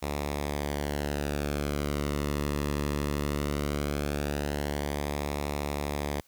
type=tone with flanger; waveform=sawtooth; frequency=72.6 Hz; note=D2; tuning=19 cents flat; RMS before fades=-31 dBFS; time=0.02-6.21 s; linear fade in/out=10 ms; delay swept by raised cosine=0.65 to 1.32 ms; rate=0.18 Hz; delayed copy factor=-0.65; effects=white hiss -63 dBFS RMS until 6.27 s